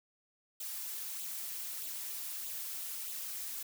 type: noise with flanger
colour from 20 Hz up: blue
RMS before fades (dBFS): -41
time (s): 0.6-3.63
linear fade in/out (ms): 5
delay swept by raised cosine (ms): 0.26 to 5.96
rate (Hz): 1.6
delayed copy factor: +0.55
effects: none